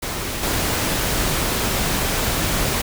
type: noise with level steps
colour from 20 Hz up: pink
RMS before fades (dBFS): -26 / -21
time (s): 0.02-2.82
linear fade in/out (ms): 10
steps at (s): 0.43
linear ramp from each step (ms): 2
effects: none